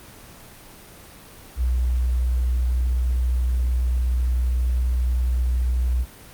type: tone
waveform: sine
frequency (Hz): 61.74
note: B1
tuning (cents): 0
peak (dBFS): -18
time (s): 1.56-6.06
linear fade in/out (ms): 50
effects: pink hiss -44 dBFS RMS until 6.33 s + Opus 24 kbps